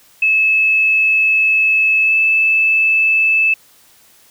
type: tone with pitch glide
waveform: sine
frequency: 2600 to 2623 Hz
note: E7 to E7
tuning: -24 to -9 cents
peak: -10 dBFS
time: 0.22-3.54 s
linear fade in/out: 5 ms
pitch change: +15 cents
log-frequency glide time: 2.03-2.14 s
effects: white hiss -49 dBFS RMS until 4.3 s